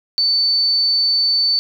sine tone, 4520 Hz, C#8, 33 cents sharp, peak -13 dBFS, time 0.18-1.59 s, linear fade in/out 0 ms, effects 8-bit

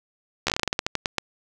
slowing click train, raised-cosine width 0.2 ms, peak -5 dBFS, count 15, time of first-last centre 0.47-1.183 s, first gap 13 ms, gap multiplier 1.19, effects none

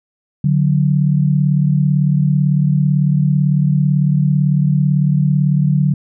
sine tone pair together, 146.12 / 184.1 Hz, D3 / F#3, -8 / -8 cents, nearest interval major third, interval 400 cents, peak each -12 / -16 dBFS, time 0.44-5.94 s, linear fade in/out 5 ms, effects none

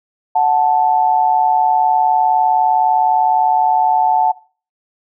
sine tone pair together, 738.3 / 878 Hz, F#5 / A5, -4 / -4 cents, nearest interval minor third, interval 300 cents, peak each -13 dBFS, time 0.35-4.32 s, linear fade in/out 10 ms, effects noise-tail reverb RT60 0.4 s tail -21 dB re dry

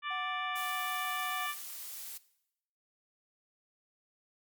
harmonic tone, 587.3 Hz, D5, in tune, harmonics 2 / 3 / 4 / 5 / 6, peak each -36 / -40 / -42 / -44 / -46 dBFS, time 0.02-1.55 s, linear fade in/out 50 ms
triangle tone with vibrato, 740 Hz, F#5, in tune, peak -38 dBFS, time 0.1-1.47 s, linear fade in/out 10 ms, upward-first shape sine, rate 6.6 Hz, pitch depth 11 cents each way
blue noise, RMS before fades -43 dBFS, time 0.55-2.18 s, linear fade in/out 10 ms
effects noise-tail reverb RT60 0.8 s tail -18 dB re dry + MP3 96 kbps

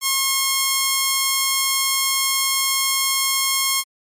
5% pulse tone, 1078 Hz, C#6, 49 cents flat, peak -5 dBFS, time 0.01-3.84 s, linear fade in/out 50 ms, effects MP3 64 kbps

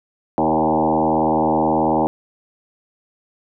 sine tone with frequency modulation, 555 Hz, C#5, 2 cents sharp, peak -14 dBFS, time 0.38-2.07 s, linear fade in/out 0 ms, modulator 78.6 Hz, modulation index 4.5, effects none

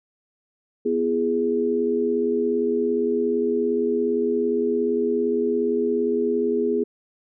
sine chord, E major, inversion second, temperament equal with one note detuned, 246.9 / 337.9 / 415.3 Hz, B3 / E4 / G#4, 0 / +43 / 0 cents, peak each -25 / -27 / -21 dBFS, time 0.85-6.84 s, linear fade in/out 10 ms, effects none

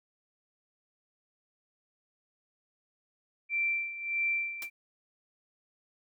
sine tone with tremolo, 2349 Hz, D7, in tune, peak -26 dBFS, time 3.49-4.7 s, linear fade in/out 50 ms, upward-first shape sine, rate 1.6 Hz, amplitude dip 75%
white noise with exponential decay, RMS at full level -37 dBFS, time 4.62-4.7 s, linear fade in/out 2 ms, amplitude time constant 17 ms
effects none

